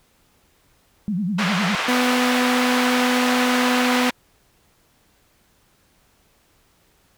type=tone with vibrato; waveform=sine; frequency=191.5 Hz; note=G3; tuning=40 cents flat; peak=-20 dBFS; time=1.08-1.75 s; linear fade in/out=0 ms; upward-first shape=sine; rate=9.9 Hz; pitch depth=210 cents each way
type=band-pass noise; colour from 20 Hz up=pink; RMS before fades=-24 dBFS; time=1.38-4.11 s; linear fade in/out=10 ms; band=930 to 3200 Hz; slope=12 dB/octave
type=tone; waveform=sawtooth; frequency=249.3 Hz; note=B3; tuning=16 cents sharp; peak=-14 dBFS; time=1.88-4.1 s; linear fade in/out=5 ms
effects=pink hiss -60 dBFS RMS until 7.17 s